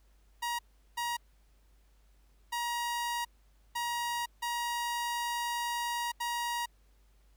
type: tone bursts at uneven times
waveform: sawtooth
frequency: 950 Hz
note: A#5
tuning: 33 cents sharp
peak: -28 dBFS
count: 6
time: 0.42-0.59 / 0.97-1.17 / 2.52-3.25 / 3.75-4.26 / 4.42-6.12 / 6.2-6.66 s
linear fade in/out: 10 ms
effects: added 50 Hz sine -61 dBFS peak until 7.36 s + pink hiss -72 dBFS RMS until 7.36 s